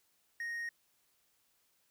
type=tone; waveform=triangle; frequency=1864.7 Hz; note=A#6; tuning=in tune; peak=-35 dBFS; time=0.4-0.69 s; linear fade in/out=2 ms; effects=white hiss -74 dBFS RMS until 1.9 s